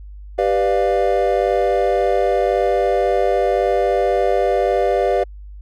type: chord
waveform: triangle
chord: G dominant seventh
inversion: none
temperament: equal with one note detuned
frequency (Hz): 392 / 493.9 / 594.8 / 698.5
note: G4 / B4 / D5 / F5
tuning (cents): 0 / 0 / +22 / 0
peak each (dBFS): -18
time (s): 0.38-5.24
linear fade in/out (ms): 10
effects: added 50 Hz sine -33 dBFS peak until 5.61 s